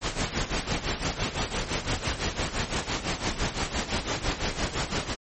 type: noise with tremolo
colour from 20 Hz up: pink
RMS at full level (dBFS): -26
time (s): 0.01-5.16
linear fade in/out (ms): 50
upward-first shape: sine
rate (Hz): 5.9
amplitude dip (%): 75
effects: MP3 32 kbps